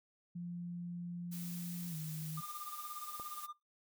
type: tone with pitch glide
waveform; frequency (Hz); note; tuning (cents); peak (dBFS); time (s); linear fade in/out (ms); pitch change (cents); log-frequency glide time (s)
sine; 174.2 to 157; F3 to D#3; -4 to +16; -40; 0.35-2.41; 10; -180; 1.89-1.96
type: noise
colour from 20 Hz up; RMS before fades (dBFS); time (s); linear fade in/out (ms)
blue; -49; 1.31-3.47; 20
type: tone with tremolo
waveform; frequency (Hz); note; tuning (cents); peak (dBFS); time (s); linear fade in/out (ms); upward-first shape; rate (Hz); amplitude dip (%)
triangle; 1203; D6; +41; -40; 2.37-3.53; 5; sine; 17; 80
type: click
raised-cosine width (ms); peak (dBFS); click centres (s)
1; -35; 3.198
effects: noise-tail reverb RT60 0.2 s tail -20 dB re dry